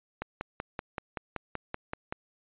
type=click train; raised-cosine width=0.5 ms; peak=-18 dBFS; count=11; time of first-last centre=0.22-2.125 s; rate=5.25 Hz; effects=resampled to 8000 Hz